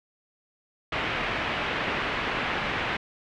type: low-pass noise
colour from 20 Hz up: white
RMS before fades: -29 dBFS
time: 0.92-2.97 s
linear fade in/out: 5 ms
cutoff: 2700 Hz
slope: 24 dB/octave
effects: none